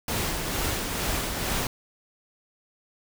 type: noise with tremolo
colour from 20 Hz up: pink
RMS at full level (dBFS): -27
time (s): 0.08-1.67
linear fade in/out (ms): 2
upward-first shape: sine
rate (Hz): 2.2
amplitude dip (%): 35
effects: none